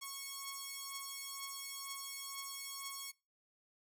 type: beating tone pair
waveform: 5% pulse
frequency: 1100 / 1102.1 Hz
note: C#6 / C#6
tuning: -14 / -10 cents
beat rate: 2.1 Hz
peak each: -33 / -36 dBFS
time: 0.01-3.12 s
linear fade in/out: 20 ms
effects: noise-tail reverb RT60 0.3 s tail -26 dB re dry + AAC 64 kbps